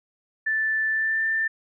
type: tone with pitch glide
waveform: sine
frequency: 1760 to 1783.5 Hz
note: A6 to A6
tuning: 0 to +23 cents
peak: -21 dBFS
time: 0.46-1.48 s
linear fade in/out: 10 ms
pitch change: +23 cents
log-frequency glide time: 0.9-1.24 s
effects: none